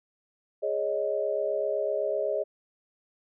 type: chord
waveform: sine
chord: Ab suspended fourth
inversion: none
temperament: equal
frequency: 415.3 / 554.4 / 622.3 Hz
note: Ab4 / Db5 / Eb5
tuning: 0 / 0 / 0 cents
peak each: -31 / -30 / -29 dBFS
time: 0.62-2.44 s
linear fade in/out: 20 ms
effects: none